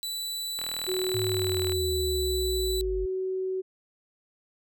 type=tone; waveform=sawtooth; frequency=3964 Hz; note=B7; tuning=6 cents sharp; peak=-28 dBFS; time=0.03-2.81 s; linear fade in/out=0 ms
type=click train; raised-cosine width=0.3 ms; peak=-21 dBFS; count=46; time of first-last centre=0.59-1.721 s; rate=39.8 Hz
type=tone with pitch glide; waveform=sine; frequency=370 to 376 Hz; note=F#4 to F#4; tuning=0 to +28 cents; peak=-27 dBFS; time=0.87-3.62 s; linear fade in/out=20 ms; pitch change=+28 cents; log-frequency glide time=2.25-3.2 s
type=exponential sweep; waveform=sine; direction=down; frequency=110 to 47.84 Hz; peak=-30 dBFS; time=1.14-3.06 s; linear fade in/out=10 ms
effects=none